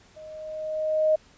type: tone with level ramp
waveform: sine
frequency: 622.3 Hz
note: D#5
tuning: in tune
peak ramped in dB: -41 to -16 dBFS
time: 0.16-1.16 s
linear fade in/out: 10 ms
effects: pink hiss -56 dBFS RMS until 1.37 s + resampled to 16000 Hz